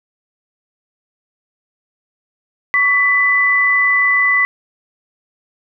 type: tone pair together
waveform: sine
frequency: 1127.3 / 1993 Hz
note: C#6 / B6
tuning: +29 / +15 cents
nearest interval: minor seventh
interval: 986 cents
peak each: -19 / -11 dBFS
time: 2.74-4.45 s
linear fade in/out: 0 ms
effects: none